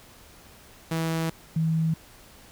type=tone pair in turn; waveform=sawtooth / sine; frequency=162.9 / 161.12 Hz; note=E3 / E3; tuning=-20 / -39 cents; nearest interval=unison; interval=19 cents; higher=first; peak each=-21 dBFS; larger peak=neither; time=0.91-1.3 / 1.56-1.94 s; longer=first; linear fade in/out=5 ms; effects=pink hiss -51 dBFS RMS until 2.51 s